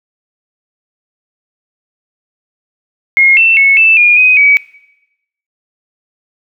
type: tone with pitch steps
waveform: sine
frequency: 2150 / 2679 / 2199 / 2645 / 2427 / 2509 / 2272 Hz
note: C7 / E7 / C#7 / E7 / D#7 / D#7 / C#7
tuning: +47 / +27 / -14 / +5 / -44 / +14 / +42 cents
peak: -4 dBFS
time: 3.17-4.57 s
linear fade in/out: 0 ms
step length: 200 ms
effects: noise-tail reverb RT60 0.9 s tail -20 dB re dry